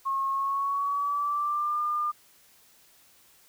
sine tone with pitch glide, 1085 to 1203.9 Hz, C#6 to D6, -37 to +43 cents, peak -25 dBFS, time 0.05-2.12 s, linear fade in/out 20 ms, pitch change +180 cents, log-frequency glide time 0.3-1.79 s, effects white hiss -59 dBFS RMS until 3.48 s

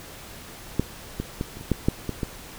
clicks, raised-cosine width 3 ms, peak -7 / -14 / -13 / -27 / -25 / -7 / -6 / -14 / -13 dBFS, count 9, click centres 0.796 / 1.2 / 1.411 / 1.57 / 1.611 / 1.717 / 1.885 / 2.093 / 2.232 s, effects pink hiss -42 dBFS RMS until 2.58 s

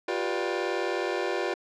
sawtooth chord, G dominant seventh, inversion third, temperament just, 352.8 / 392 / 490 / 588 Hz, F4 / G4 / B4 / D5, +18 / 0 / -14 / +2 cents, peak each -27 / -28 / -29 / -30 dBFS, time 0.08-1.54 s, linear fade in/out 5 ms, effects low-pass 4000 Hz 12 dB/octave

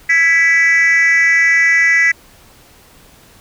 sine tone with frequency modulation, 1975.5 Hz, B6, in tune, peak -6 dBFS, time 0.09-2.12 s, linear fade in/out 10 ms, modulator 318 Hz, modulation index 0.72, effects tanh soft clip ceiling -7 dBFS + pink hiss -45 dBFS RMS until 3.4 s

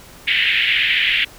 white band-pass noise, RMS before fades -17 dBFS, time 0.27-1.25 s, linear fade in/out 10 ms, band 1800 to 3200 Hz, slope 48 dB/octave, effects pink hiss -42 dBFS RMS until 1.38 s

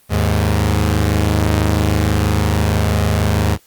sawtooth tone pair together, 78.2 / 104.38 Hz, D#2 / G#2, +9 / +9 cents, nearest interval perfect fourth, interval 500 cents, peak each -12 dBFS, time 0.09-3.58 s, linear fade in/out 50 ms, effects white hiss -52 dBFS RMS until 3.66 s + Opus 32 kbps

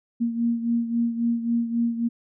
sine beating tone pair, 233.1 / 236.8 Hz, A#3 / A#3, 0 / +27 cents, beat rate 3.7 Hz, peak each -22 / -28 dBFS, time 0.2-2.09 s, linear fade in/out 20 ms, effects none

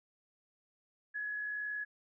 sine tone with amplitude modulation, 1688 Hz, G#6, 28 cents sharp, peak -34 dBFS, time 1.14-1.85 s, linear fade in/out 20 ms, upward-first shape sine, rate 61.1 Hz, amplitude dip 35%, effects none

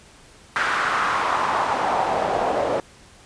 pink noise with band-pass filter sweep, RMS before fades -22 dBFS, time 0.56-2.8 s, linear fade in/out 0 ms, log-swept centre 1500 to 570 Hz, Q 2.8, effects pink hiss -49 dBFS RMS until 3.25 s + resampled to 22050 Hz

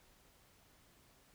silence, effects pink hiss -67 dBFS RMS until 1.34 s

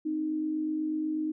sine tone pair together, 261.6 / 309.8 Hz, C4 / D#4, 0 / -7 cents, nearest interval minor third, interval 293 cents, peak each -38 / -28 dBFS, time 0.05-1.32 s, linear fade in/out 10 ms, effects none

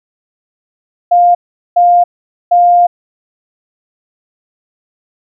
sine tone bursts at uneven times, 703 Hz, F5, 11 cents sharp, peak -4 dBFS, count 3, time 1.11-1.35 / 1.76-2.04 / 2.51-2.87 s, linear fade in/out 10 ms, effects none

